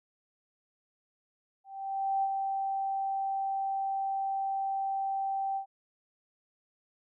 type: tone with ADSR envelope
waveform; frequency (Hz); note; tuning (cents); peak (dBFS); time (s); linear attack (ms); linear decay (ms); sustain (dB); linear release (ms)
sine; 780; G5; -9; -25; 1.64-5.66; 590; 47; -4; 97
effects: none